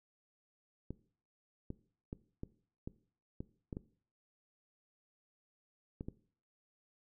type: clicks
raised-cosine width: 3 ms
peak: -28 dBFS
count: 10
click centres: 0.906 / 1.704 / 2.129 / 2.434 / 2.875 / 3.405 / 3.728 / 3.769 / 6.009 / 6.085 s
effects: noise-tail reverb RT60 0.5 s tail -19 dB re dry